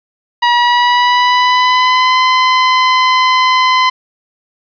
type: tone with pitch glide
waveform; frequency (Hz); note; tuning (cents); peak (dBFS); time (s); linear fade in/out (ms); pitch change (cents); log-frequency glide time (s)
sawtooth; 960 to 1023; B5 to C6; -49 to -39; -4; 0.42-3.9; 10; +110; 0.53-2.19
effects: resampled to 11025 Hz + 7-bit